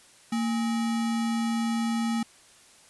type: tone with sample-and-hold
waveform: sine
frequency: 228.9 Hz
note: A#3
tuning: 31 cents flat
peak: -24 dBFS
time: 0.32-2.23 s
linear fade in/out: 5 ms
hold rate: 1050 Hz
effects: white hiss -55 dBFS RMS until 2.89 s + resampled to 24000 Hz